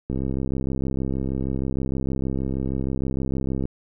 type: click train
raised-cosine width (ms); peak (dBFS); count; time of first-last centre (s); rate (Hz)
3; -14; 237; 0.1-3.654; 66.4
effects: none